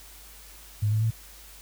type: tone with pitch steps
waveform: sine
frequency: 105 / 108.64 / 112.41 Hz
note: G#2 / A2 / A2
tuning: +19 / -22 / +38 cents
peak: -21 dBFS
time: 0.82-1.108 s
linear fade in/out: 10 ms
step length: 96 ms
effects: added 50 Hz sine -50 dBFS peak until 1.61 s + white hiss -49 dBFS RMS until 1.61 s